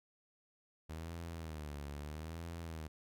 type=tone with vibrato; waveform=sawtooth; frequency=77.78 Hz; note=D#2; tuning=in tune; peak=-39 dBFS; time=0.89-2.88 s; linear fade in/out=10 ms; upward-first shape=sine; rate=0.77 Hz; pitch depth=140 cents each way; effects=none